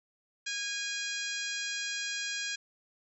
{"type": "harmonic tone", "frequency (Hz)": 820, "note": "G#5", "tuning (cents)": -22, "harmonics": [2, 3, 4, 5, 6, 7, 8, 9], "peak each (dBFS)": [-38, -40, -41, -42, -43, -43, -44, -45], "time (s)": [0.46, 2.56], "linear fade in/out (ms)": 10, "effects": []}